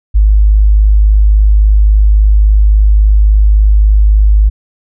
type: tone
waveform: sine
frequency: 51.8 Hz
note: G#1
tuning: 4 cents flat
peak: -3 dBFS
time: 0.14-4.5 s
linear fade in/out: 20 ms
effects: none